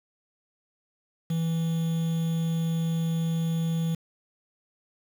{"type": "tone with quantisation", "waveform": "triangle", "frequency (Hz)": 164.4, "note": "E3", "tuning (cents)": -4, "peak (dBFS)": -22, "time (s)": [1.3, 3.95], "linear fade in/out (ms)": 5, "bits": 7, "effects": []}